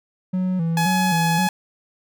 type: tone with vibrato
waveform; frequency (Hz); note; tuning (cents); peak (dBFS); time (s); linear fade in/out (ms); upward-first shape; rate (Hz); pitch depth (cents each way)
triangle; 174.61; F3; 0; -17; 0.33-1.48; 10; square; 1.9; 96
type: tone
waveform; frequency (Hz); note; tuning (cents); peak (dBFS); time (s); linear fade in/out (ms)
sawtooth; 845; G#5; +30; -16; 0.77-1.49; 2
effects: none